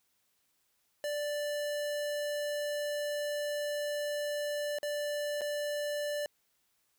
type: tone with dropouts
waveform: square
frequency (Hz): 587.3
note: D5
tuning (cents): 0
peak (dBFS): -33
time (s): 1.04-6.26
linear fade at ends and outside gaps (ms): 1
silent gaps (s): 4.786-4.83 / 5.41-5.416
effects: white hiss -75 dBFS RMS until 6.98 s